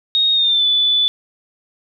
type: tone with pitch glide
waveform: sine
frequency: 3731 to 3481 Hz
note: A#7 to A7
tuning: +1 to -19 cents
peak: -12 dBFS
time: 0.15-1.08 s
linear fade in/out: 0 ms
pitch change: -120 cents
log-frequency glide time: 0.33-0.66 s
effects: none